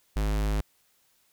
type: tone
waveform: square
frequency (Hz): 52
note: G#1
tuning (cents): +3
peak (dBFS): -25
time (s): 0.16-0.61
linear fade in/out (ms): 5
effects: white hiss -67 dBFS RMS until 1.32 s